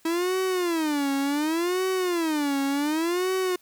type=tone with vibrato; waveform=45% pulse; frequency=322 Hz; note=E4; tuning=41 cents flat; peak=-23 dBFS; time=0.05-3.56 s; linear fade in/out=5 ms; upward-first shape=sine; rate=0.68 Hz; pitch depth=270 cents each way; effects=white hiss -60 dBFS RMS until 3.61 s